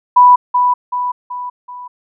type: tone with echo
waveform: sine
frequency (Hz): 987.8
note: B5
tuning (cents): 0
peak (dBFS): -3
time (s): 0.16-0.36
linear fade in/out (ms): 10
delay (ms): 380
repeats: 4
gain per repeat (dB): -6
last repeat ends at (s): 1.88
effects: none